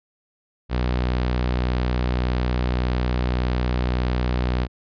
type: tone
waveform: sawtooth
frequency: 61.74 Hz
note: B1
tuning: in tune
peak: -16 dBFS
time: 0.69-4.68 s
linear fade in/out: 50 ms
effects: resampled to 11025 Hz